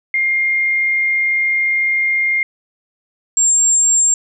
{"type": "tone pair in turn", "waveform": "sine", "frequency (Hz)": [2119, 7424], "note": ["C7", "A#8"], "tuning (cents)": [21, -8], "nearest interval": "octave + minor seventh", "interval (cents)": 2171, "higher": "second", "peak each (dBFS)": [-13, -10], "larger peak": "second", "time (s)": [[0.14, 2.43], [3.37, 4.14]], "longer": "first", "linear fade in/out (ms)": 2, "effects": []}